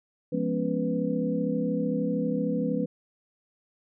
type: tone cluster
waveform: sine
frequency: 173.6 / 209.1 / 244.9 / 277.9 / 494.8 Hz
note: F3 / G#3 / B3 / C#4 / B4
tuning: -10 / +12 / -14 / +4 / +3 cents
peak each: -31 dBFS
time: 0.32-2.86 s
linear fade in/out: 10 ms
effects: none